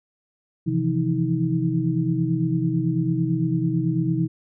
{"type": "tone cluster", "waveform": "sine", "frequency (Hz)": [130.1, 162.2, 171.2, 318], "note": ["C3", "E3", "F3", "D#4"], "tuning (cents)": [-9, -28, -34, 38], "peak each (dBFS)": -25, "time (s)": [0.66, 4.28], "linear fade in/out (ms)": 20, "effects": []}